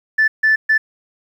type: tone bursts at uneven times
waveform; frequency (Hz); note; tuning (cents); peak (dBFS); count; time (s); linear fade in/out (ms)
sine; 1754; A6; -6; -9; 3; 0.18-0.28 / 0.43-0.56 / 0.69-0.78; 10
effects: tanh soft clip ceiling -7 dBFS + 8-bit